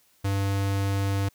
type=tone; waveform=square; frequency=98.6 Hz; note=G2; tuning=11 cents sharp; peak=-24 dBFS; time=0.24-1.29 s; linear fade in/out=10 ms; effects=white hiss -63 dBFS RMS until 1.34 s